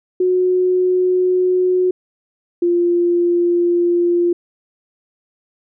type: tone pair in turn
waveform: sine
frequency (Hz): 365.9 / 347.8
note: F#4 / F4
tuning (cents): -19 / -7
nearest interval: minor second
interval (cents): 88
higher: first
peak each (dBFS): -12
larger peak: neither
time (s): 0.2-1.91 / 2.62-4.33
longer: neither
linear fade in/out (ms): 5
effects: none